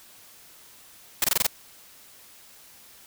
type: noise bursts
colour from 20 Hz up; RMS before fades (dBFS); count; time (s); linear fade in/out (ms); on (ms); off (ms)
white; -21; 6; 1.22-1.467; 2; 22; 23
effects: white hiss -51 dBFS RMS until 3.06 s